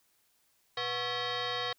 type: tone with frequency modulation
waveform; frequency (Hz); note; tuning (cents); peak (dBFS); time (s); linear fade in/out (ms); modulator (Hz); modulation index
sine; 1339; E6; +27; -31; 0.77-1.73; 5; 610; 4.9
effects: white hiss -71 dBFS RMS until 1.78 s